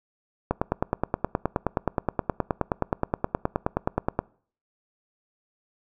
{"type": "click train", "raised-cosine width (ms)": 1, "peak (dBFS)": -8, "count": 36, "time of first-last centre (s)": [0.51, 4.19], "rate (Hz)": 9.51, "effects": ["noise-tail reverb RT60 0.5 s tail -24 dB re dry"]}